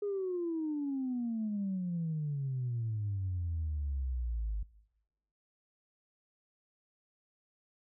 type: exponential sweep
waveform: sine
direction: down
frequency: 415.3 to 50.1 Hz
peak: -31 dBFS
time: 0.02-4.63 s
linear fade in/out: 5 ms
effects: noise-tail reverb RT60 1.0 s tail -23 dB re dry + tanh soft clip ceiling -28 dBFS